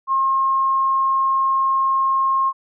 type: tone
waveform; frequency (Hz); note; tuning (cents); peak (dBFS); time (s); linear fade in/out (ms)
sine; 1072; C6; +42; -15; 0.07-2.53; 50
effects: none